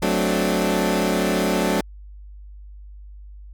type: chord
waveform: 20% pulse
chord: D dominant seventh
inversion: first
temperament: equal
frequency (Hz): 185 / 220 / 261.6 / 293.7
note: F#3 / A3 / C4 / D4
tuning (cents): 0 / 0 / 0 / 0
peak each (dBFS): -17 / -19 / -22 / -20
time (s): 0.02-1.81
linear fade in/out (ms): 5
effects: added 50 Hz sine -37 dBFS peak until 3.53 s + MP3 96 kbps